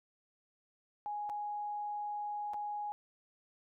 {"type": "tone with dropouts", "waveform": "sine", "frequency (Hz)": 830.6, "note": "G#5", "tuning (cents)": 0, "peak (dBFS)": -36, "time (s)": [1.06, 2.92], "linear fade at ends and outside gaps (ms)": 0, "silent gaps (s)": [[1.293, 1.298], [2.535, 2.542]], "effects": []}